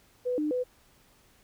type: tone with pitch steps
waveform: sine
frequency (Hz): 496.7 / 302 / 500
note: B4 / D4 / B4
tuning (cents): +10 / +48 / +21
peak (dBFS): -26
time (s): 0.25-0.64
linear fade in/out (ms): 20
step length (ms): 130
effects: pink hiss -62 dBFS RMS until 1.43 s